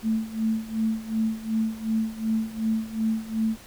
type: tone with tremolo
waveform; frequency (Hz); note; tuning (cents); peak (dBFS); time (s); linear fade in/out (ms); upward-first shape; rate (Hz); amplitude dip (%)
sine; 221.4; A3; +11; -20; 0.02-3.57; 50; sine; 2.7; 85
effects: pink hiss -47 dBFS RMS until 3.66 s